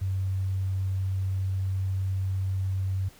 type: tone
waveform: sine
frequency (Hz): 95.2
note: F#2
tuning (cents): +50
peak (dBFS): -25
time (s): 0.01-3.09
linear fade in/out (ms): 10
effects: pink hiss -54 dBFS RMS until 3.19 s